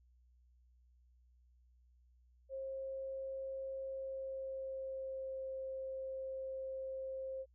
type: tone with pitch glide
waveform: sine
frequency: 535 to 529.5 Hz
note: C5 to C5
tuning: +38 to +21 cents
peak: -40 dBFS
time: 2.49-7.46 s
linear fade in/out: 50 ms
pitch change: -17 cents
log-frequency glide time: 3.86-5.46 s
effects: added 61 Hz sine -65 dBFS peak until 7.54 s